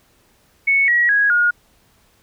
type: tone with pitch steps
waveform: sine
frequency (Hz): 2211 / 1913.7 / 1656.4 / 1433.7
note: C#7 / A#6 / G#6 / F6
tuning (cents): -5 / +45 / -5 / +45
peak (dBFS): -12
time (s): 0.67-1.51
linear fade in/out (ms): 10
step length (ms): 210
effects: pink hiss -57 dBFS RMS until 2.22 s